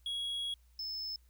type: tone pair in turn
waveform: triangle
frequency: 3322 / 5238 Hz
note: G#7 / E8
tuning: 0 / -12 cents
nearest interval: minor sixth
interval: 788 cents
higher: second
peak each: -33 / -36 dBFS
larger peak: first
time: 0.06-0.54 / 0.79-1.16 s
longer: first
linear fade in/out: 2 ms
effects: added 60 Hz sine -61 dBFS peak until 1.29 s + white hiss -74 dBFS RMS until 1.29 s